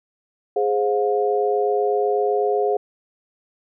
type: chord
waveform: sine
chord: F minor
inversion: first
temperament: equal with one note detuned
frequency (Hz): 415.3 / 523.3 / 714.4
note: Ab4 / C5 / F5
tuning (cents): 0 / 0 / +39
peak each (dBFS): -19 / -25 / -23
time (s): 0.56-2.77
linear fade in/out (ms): 5
effects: none